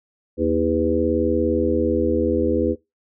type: harmonic tone with a mistuned harmonic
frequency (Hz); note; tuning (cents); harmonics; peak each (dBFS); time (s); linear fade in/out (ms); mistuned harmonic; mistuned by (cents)
80.4; E2; -43; 1 / 3 / 4 / 5 / 6; -27 / -24 / -22 / -24 / -22; 0.37-2.76; 50; 6; +60
effects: noise-tail reverb RT60 0.2 s tail -20 dB re dry